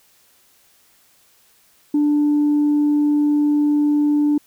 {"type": "tone", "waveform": "sine", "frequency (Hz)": 294.6, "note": "D4", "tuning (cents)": 6, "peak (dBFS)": -12, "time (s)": [1.94, 4.38], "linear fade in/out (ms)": 5, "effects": ["tanh soft clip ceiling -11 dBFS", "white hiss -56 dBFS RMS until 4.46 s"]}